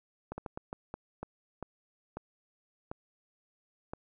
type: slowing click train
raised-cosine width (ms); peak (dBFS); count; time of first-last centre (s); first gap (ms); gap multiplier
1; -24; 11; 0.32-3.935; 60; 1.37
effects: none